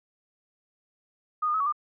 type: tone with pitch steps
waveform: sine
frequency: 1237 / 1216 / 1284 / 1128 / 1202 Hz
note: D#6 / D#6 / E6 / C#6 / D6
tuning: -10 / -40 / -46 / +30 / +40 cents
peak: -23 dBFS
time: 1.42-1.725 s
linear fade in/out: 10 ms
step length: 61 ms
effects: none